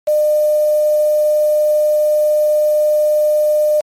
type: tone with quantisation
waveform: sine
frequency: 604 Hz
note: D5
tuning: 48 cents sharp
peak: -10 dBFS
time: 0.07-3.81 s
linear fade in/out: 10 ms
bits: 5
effects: MP3 64 kbps